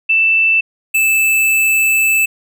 sine / square tone pair in turn, 2654 / 2631 Hz, E7 / E7, +11 / -4 cents, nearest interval unison, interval 15 cents, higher first, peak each -9 / -11 dBFS, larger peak first, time 0.09-0.61 / 0.94-2.26 s, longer second, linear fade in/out 10 ms, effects none

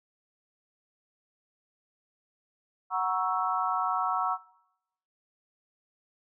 sine chord, F# dominant seventh, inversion none, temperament equal with one note detuned, 740 / 945.9 / 1108.7 / 1318.5 Hz, F#5 / A#5 / C#6 / E6, 0 / +25 / 0 / 0 cents, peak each -31 dBFS, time 2.9-4.38 s, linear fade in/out 50 ms, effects noise-tail reverb RT60 0.8 s tail -20 dB re dry

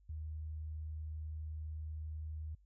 sine tone, 77.78 Hz, D#2, in tune, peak -40 dBFS, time 0.09-2.55 s, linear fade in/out 5 ms, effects added 50 Hz sine -63 dBFS peak until 2.65 s

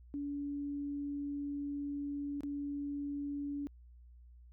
sine tone with dropouts, 285.8 Hz, D4, 47 cents flat, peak -36 dBFS, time 0.14-3.67 s, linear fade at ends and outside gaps 0 ms, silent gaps 2.407-2.434 s, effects added 60 Hz sine -54 dBFS peak until 4.52 s

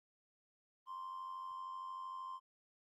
triangle tone with amplitude modulation, 1046.5 Hz, C6, in tune, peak -38 dBFS, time 0.86-2.4 s, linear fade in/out 50 ms, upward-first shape sine, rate 93 Hz, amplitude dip 60%, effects tanh soft clip ceiling -38 dBFS + Opus 24 kbps

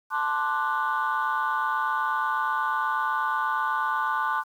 sine chord, D dominant seventh, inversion second, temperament equal, 880 / 1046.5 / 1174.7 / 1480 Hz, A5 / C6 / D6 / F#6, 0 / 0 / 0 / 0 cents, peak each -28 dBFS, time 0.1-4.44 s, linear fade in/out 50 ms, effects tanh soft clip ceiling -17 dBFS + 9-bit

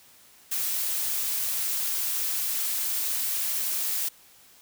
blue noise, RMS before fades -28 dBFS, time 0.51-4.09 s, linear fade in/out 10 ms, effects white hiss -55 dBFS RMS until 4.61 s

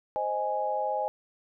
sine chord, Ab major, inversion first, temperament equal, 523.3 / 622.3 / 830.6 Hz, C5 / Eb5 / Ab5, 0 / 0 / 0 cents, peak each -33 / -32 / -29 dBFS, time 0.16-1.08 s, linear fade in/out 0 ms, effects none

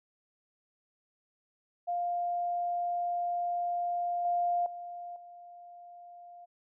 sine tone with level steps, 701 Hz, F5, 6 cents sharp, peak -29 / -26 / -39 / -47 dBFS, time 1.87-6.46 s, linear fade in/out 20 ms, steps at 4.25 / 4.66 / 5.16 s, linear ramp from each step 2 ms, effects none

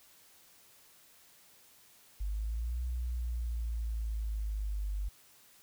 sine linear two-way sweep, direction up then down, 49 to 61.74 to 49 Hz, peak -32 dBFS, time 2.2-5.09 s, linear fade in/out 10 ms, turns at 2.83 s, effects white hiss -61 dBFS RMS until 5.62 s

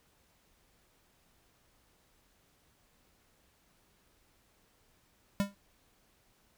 square tone with exponential decay, 200 Hz, G3, 35 cents sharp, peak -24 dBFS, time 5.4-5.55 s, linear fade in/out 0 ms, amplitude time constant 31 ms, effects pink hiss -69 dBFS RMS until 6.57 s

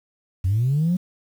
sine linear sweep, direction up, 86.5 to 185.7 Hz, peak -16 dBFS, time 0.44-0.97 s, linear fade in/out 10 ms, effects tanh soft clip ceiling -14 dBFS + 8-bit

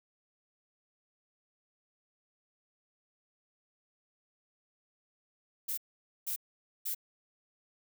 violet noise bursts, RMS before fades -35 dBFS, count 3, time 5.68-6.948 s, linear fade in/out 10 ms, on 96 ms, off 490 ms, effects none

